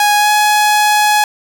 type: tone with pitch glide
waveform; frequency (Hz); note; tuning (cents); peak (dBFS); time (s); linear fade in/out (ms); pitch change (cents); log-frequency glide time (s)
sawtooth; 830 to 841.1; G#5 to G#5; -1 to +22; -5; 0-1.24; 2; +23; 0.17-0.3
effects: none